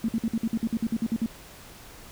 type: tone bursts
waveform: sine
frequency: 226.4 Hz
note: A3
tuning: 50 cents sharp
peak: -22 dBFS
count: 13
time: 0.04-1.261 s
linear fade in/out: 2 ms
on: 45 ms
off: 53 ms
effects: pink hiss -47 dBFS RMS until 2.11 s